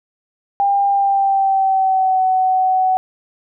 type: tone with pitch glide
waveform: sine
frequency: 799 to 749.8 Hz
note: G5 to F#5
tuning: +33 to +23 cents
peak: -12 dBFS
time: 0.6-2.97 s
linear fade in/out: 0 ms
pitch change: -110 cents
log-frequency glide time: 0.88-2.24 s
effects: none